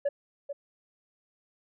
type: tone with echo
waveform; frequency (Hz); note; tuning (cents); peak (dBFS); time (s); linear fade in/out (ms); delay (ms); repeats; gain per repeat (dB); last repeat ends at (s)
sine; 567; C#5; +39; -21; 0.05-0.09; 10; 440; 1; -11; 0.53
effects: tanh soft clip ceiling -23 dBFS